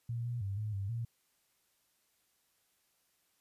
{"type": "tone with pitch steps", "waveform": "sine", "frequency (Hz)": [117.6, 120.3, 98.5, 107.2, 98.4, 116.5], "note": ["A#2", "B2", "G2", "A2", "G2", "A#2"], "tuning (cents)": [16, -45, 9, -45, 7, -1], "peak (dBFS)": -34, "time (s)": [0.09, 1.05], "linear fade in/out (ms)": 5, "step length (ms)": 160, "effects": ["white hiss -75 dBFS RMS until 3.4 s", "resampled to 32000 Hz"]}